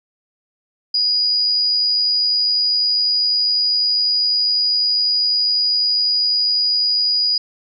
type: tone with amplitude modulation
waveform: sine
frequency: 4906 Hz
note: D#8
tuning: 25 cents flat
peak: -13 dBFS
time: 0.94-7.38 s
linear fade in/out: 5 ms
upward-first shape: sine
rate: 108 Hz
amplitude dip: 25%
effects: none